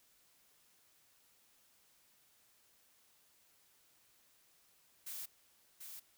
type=noise with echo; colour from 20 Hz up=blue; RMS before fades=-45 dBFS; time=5.06-5.26 s; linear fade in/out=10 ms; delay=740 ms; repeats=1; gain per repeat=-5 dB; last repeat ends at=6 s; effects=white hiss -70 dBFS RMS until 6.17 s